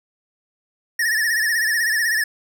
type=tone with vibrato; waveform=square; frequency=1800 Hz; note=A6; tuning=39 cents sharp; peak=-18 dBFS; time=0.99-2.24 s; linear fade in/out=5 ms; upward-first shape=sine; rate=16 Hz; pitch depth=93 cents each way; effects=none